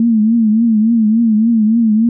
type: tone with vibrato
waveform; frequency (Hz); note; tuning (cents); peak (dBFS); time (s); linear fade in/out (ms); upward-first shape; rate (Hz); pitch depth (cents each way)
sine; 223.1; A3; +24; -8; 0-2.09; 2; triangle; 3.5; 110
effects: none